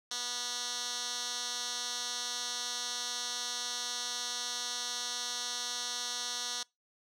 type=tone with band-pass filter; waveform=10% pulse; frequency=243.9 Hz; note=B3; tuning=21 cents flat; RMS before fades=-37 dBFS; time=0.11-6.63 s; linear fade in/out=2 ms; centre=5000 Hz; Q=3; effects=noise-tail reverb RT60 0.2 s tail -24 dB re dry